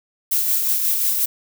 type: noise with tremolo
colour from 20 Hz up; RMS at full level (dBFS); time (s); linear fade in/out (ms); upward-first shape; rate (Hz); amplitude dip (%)
violet; -18; 0.31-1.26; 10; sine; 5.6; 35
effects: none